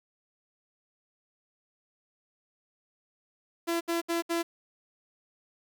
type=tone bursts; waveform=sawtooth; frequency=337.3 Hz; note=E4; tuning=40 cents sharp; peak=-23 dBFS; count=4; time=3.67-4.431 s; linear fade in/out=20 ms; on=140 ms; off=67 ms; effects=9-bit